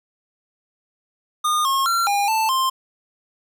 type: tone with pitch steps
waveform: square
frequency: 1220 / 1081 / 1367 / 809 / 883 / 1050 Hz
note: D#6 / C#6 / F6 / G#5 / A5 / C6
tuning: -34 / -44 / -37 / -46 / +6 / +6 cents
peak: -18 dBFS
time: 1.44-2.7 s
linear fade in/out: 10 ms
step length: 210 ms
effects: none